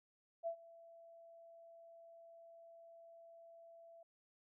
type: tone with ADSR envelope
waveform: sine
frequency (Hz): 669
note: E5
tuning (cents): +25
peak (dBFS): -36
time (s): 0.43-4.03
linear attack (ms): 39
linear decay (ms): 86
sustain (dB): -21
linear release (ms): 4
effects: none